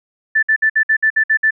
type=tone bursts; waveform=sine; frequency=1760 Hz; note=A6; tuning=in tune; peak=-10 dBFS; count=9; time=0.35-1.508 s; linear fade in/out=10 ms; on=78 ms; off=57 ms; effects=none